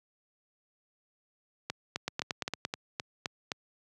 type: two click trains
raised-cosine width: 0.2 ms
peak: -14 / -15 dBFS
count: 6 / 8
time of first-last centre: 2.08-2.651 / 1.7-3.518 s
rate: 8.76 / 3.85 Hz
effects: high-pass 100 Hz 12 dB/octave